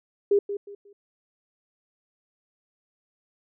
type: tone with echo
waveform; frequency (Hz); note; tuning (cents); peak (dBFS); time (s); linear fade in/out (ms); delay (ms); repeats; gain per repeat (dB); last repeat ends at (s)
sine; 404.4; G#4; -46; -16; 0.31-0.39; 5; 180; 3; -11; 0.93
effects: none